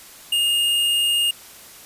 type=tone with hard clipping; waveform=triangle; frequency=2836 Hz; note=F7; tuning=26 cents sharp; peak=-18 dBFS; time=0.32-1.31 s; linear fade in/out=5 ms; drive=18 dB; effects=white hiss -43 dBFS RMS until 1.85 s + resampled to 32000 Hz